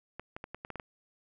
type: clicks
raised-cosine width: 0.5 ms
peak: -25 dBFS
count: 8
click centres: 0.196 / 0.365 / 0.441 / 0.546 / 0.649 / 0.703 / 0.757 / 0.798 s
effects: none